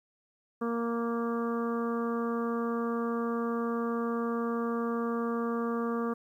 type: harmonic tone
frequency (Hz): 233.1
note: A#3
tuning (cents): 0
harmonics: 1 / 2 / 3 / 4 / 5 / 6 / 7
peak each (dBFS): -31 / -33 / -44 / -45 / -37 / -46 / -50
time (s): 0.61-6.14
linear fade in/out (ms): 10
effects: 11-bit